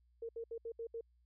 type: tone bursts at uneven times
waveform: sine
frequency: 459.6 Hz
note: A#4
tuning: 25 cents flat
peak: -40 dBFS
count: 6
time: 0.22-0.29 / 0.36-0.44 / 0.51-0.58 / 0.65-0.72 / 0.79-0.87 / 0.94-1.01 s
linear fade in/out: 5 ms
effects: added 60 Hz sine -68 dBFS peak until 1.25 s